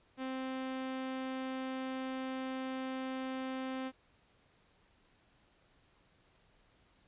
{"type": "tone", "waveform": "sawtooth", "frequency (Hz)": 261.6, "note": "C4", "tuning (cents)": 0, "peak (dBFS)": -33, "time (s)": [0.17, 3.92], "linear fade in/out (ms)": 50, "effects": ["pink hiss -69 dBFS RMS until 7.07 s", "resampled to 8000 Hz"]}